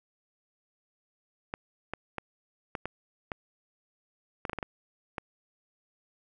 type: clicks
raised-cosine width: 0.5 ms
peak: -18 dBFS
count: 12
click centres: 1.539 / 1.936 / 2.183 / 2.752 / 2.856 / 3.318 / 4.452 / 4.496 / 4.532 / 4.587 / 4.628 / 5.182 s
effects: none